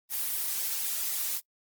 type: noise with flanger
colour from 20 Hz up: blue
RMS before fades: -31 dBFS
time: 0.09-1.41 s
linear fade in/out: 50 ms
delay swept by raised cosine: 0.68 to 4.78 ms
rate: 3.8 Hz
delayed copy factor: -0.7
effects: noise-tail reverb RT60 0.1 s tail -25 dB re dry + Opus 24 kbps